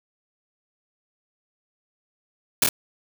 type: noise with echo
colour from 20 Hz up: white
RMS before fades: -17 dBFS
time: 2.62-2.64 s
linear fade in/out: 2 ms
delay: 25 ms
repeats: 2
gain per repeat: -2 dB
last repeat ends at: 2.69 s
effects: none